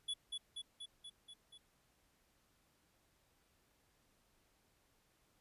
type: tone with echo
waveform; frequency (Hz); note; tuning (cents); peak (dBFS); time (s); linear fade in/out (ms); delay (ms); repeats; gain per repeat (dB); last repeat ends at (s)
square; 3405; G#7; +42; -38; 0.08-0.14; 10; 240; 6; -3; 1.58
effects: pink hiss -75 dBFS RMS until 5.4 s + resampled to 32000 Hz